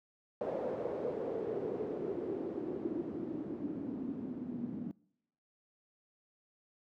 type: noise with low-pass filter sweep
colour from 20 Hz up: white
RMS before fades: -38 dBFS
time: 0.41-4.91 s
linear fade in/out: 0 ms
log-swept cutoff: 540 to 230 Hz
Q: 4.5
effects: noise-tail reverb RT60 0.8 s tail -25 dB re dry + high-pass 150 Hz 12 dB/octave